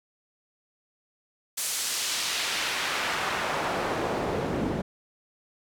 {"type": "noise with band-pass filter sweep", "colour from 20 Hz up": "pink", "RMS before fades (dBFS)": -29, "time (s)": [1.57, 4.82], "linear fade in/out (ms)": 10, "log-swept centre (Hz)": [9100, 250], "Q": 0.78, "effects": []}